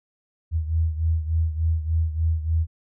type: beating tone pair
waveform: sine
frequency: 80.1 / 83.5 Hz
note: E2 / E2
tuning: -49 / +23 cents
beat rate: 3.4 Hz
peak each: -21 / -26 dBFS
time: 0.51-2.67 s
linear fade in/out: 50 ms
effects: none